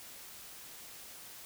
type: silence
effects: white hiss -50 dBFS RMS until 1.45 s